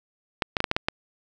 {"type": "clicks", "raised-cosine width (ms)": 0.3, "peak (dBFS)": -6, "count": 7, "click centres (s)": [0.422, 0.568, 0.604, 0.642, 0.714, 0.765, 0.885], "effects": []}